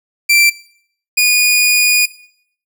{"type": "tone pair in turn", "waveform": "sawtooth", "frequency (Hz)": [2349, 2456], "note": ["D7", "D#7"], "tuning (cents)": [0, -23], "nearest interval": "minor second", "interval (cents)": 77, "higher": "second", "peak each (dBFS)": -5, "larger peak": "neither", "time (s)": [[0.29, 0.5], [1.17, 2.06]], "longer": "second", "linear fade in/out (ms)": 10, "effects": ["noise-tail reverb RT60 0.6 s tail -17 dB re dry"]}